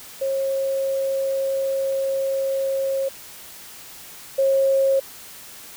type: tone pair in turn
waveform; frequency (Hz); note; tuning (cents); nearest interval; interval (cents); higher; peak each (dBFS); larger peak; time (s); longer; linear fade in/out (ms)
sine; 541 / 541; C#5 / C#5; -42 / -42; unison; 0; neither; -20 / -15; second; 0.21-3.09 / 4.38-5; first; 10
effects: white hiss -41 dBFS RMS until 5.76 s